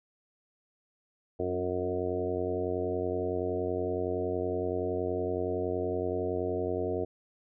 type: harmonic tone with a mistuned harmonic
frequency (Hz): 90.7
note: F#2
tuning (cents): -34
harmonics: 1 / 2 / 3 / 4 / 5 / 6 / 7 / 8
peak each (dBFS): -38 / -44 / -38 / -34 / -33 / -43 / -37 / -43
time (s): 1.39-7.05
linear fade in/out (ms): 10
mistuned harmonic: 3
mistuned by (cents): +19
effects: none

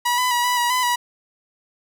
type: tone with pitch steps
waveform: sawtooth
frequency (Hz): 969 / 1001 / 965 / 986 / 962 / 1006 / 970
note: B5 / B5 / B5 / B5 / B5 / B5 / B5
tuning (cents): -33 / +23 / -40 / -3 / -46 / +32 / -31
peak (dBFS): -14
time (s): 0.05-0.96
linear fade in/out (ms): 10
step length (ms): 130
effects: none

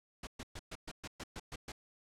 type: noise bursts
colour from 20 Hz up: pink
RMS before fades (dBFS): -44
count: 10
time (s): 0.23-1.72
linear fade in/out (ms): 5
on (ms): 41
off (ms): 120
effects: low-pass 8000 Hz 12 dB/octave

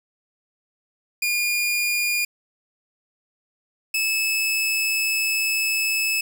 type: tone pair in turn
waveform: sawtooth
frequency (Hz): 2425 / 2606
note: D#7 / E7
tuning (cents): -45 / -20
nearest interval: minor second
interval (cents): 125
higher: second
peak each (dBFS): -17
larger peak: neither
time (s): 1.22-2.25 / 3.94-6.21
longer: second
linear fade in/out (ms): 5
effects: 8-bit

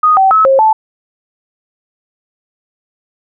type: tone with pitch steps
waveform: sine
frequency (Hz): 1243 / 768 / 1293 / 537 / 875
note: D#6 / G5 / E6 / C5 / A5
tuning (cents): -2 / -36 / -34 / +45 / -10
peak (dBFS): -5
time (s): 0.03-0.73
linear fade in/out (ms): 5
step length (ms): 140
effects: none

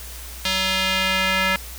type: tone with band-pass filter sweep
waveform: square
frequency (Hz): 189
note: F#3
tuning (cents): +37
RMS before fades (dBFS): -21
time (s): 0.45-1.56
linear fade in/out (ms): 2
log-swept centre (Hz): 3600 to 2100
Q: 1.6
effects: added 60 Hz sine -36 dBFS peak until 1.78 s + white hiss -38 dBFS RMS until 1.78 s

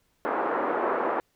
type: band-pass noise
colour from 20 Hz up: pink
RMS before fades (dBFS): -27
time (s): 0.25-1.2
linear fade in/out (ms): 0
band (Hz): 340 to 1400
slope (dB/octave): 24
effects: pink hiss -70 dBFS RMS until 1.35 s

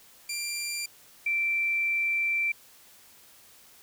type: tone pair in turn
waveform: 15% pulse / sine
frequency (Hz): 2374 / 2344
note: D7 / D7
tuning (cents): +18 / -4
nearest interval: unison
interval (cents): 22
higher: first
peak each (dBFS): -24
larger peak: neither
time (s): 0.29-0.86 / 1.26-2.52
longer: second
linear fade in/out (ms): 5
effects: white hiss -55 dBFS RMS until 3.82 s

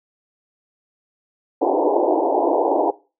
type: band-pass noise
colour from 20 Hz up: pink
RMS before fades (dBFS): -18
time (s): 1.61-2.91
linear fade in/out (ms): 10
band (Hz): 290 to 940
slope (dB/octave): 96
effects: noise-tail reverb RT60 0.3 s tail -19 dB re dry

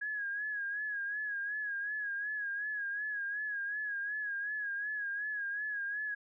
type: tone with vibrato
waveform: sine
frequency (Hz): 1661.2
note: G#6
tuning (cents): 0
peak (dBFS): -34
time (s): 0.01-6.15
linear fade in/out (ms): 10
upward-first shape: sine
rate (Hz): 2.7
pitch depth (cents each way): 60
effects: none

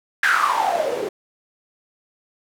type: noise with band-pass filter sweep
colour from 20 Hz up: white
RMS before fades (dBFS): -20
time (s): 0.23-1.09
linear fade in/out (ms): 5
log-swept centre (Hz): 1700 to 370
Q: 9.3
effects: none

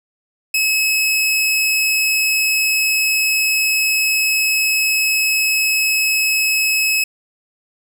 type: tone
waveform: sawtooth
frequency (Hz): 2576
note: E7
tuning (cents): -41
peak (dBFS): -11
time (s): 0.54-7.04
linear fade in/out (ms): 5
effects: none

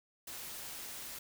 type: noise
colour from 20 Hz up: white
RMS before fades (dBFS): -45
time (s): 0.27-1.19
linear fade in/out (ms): 5
effects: none

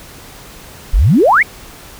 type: exponential sweep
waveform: sine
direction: up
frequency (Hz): 35.29 to 2358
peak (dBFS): -6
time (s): 0.93-1.43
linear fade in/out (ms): 10
effects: pink hiss -36 dBFS RMS until 1.99 s

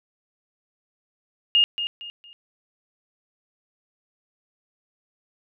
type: tone with echo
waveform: sine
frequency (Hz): 2839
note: F7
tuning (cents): +28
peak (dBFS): -14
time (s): 1.55-1.64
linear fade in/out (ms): 0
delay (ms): 230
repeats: 3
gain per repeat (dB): -10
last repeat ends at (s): 2.33
effects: none

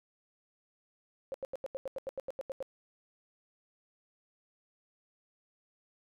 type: tone bursts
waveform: sine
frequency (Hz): 536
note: C5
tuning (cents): +42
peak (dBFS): -34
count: 13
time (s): 1.32-2.626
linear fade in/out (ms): 0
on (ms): 22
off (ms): 85
effects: none

